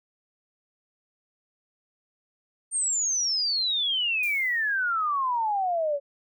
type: exponential sweep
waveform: sine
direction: down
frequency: 8870 to 554.4 Hz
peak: -23 dBFS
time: 2.71-6 s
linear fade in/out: 50 ms
type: noise with exponential decay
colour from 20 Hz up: violet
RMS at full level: -39 dBFS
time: 4.23-4.92 s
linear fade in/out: 2 ms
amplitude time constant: 150 ms
effects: none